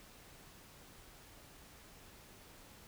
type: silence
effects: pink hiss -58 dBFS RMS until 2.87 s